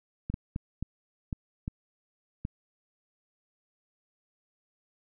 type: clicks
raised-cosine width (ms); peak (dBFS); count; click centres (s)
5; -20; 7; 0.3 / 0.341 / 0.561 / 0.826 / 1.328 / 1.679 / 2.451
effects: none